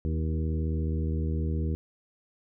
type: harmonic tone with a mistuned harmonic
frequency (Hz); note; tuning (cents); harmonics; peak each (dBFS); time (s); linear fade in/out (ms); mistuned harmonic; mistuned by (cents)
79.3; D#2; +33; 1 / 2 / 3 / 4 / 5 / 6; -27 / -33 / -37 / -39 / -41 / -43; 0.05-1.75; 0; 5; -21
effects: none